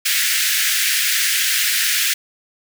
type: high-pass noise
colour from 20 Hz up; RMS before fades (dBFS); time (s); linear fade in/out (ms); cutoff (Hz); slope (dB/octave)
pink; -18; 0.05-2.14; 10; 1600; 48
effects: none